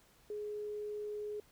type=tone; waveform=sine; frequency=419 Hz; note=G#4; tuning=15 cents sharp; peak=-38 dBFS; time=0.3-1.4 s; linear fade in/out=2 ms; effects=pink hiss -66 dBFS RMS until 1.51 s